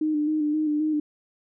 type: tone with vibrato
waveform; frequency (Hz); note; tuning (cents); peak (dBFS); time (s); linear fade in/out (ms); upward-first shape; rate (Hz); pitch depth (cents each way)
sine; 303.9; D#4; -41; -21; 0.01-1; 5; square; 3.8; 30
effects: none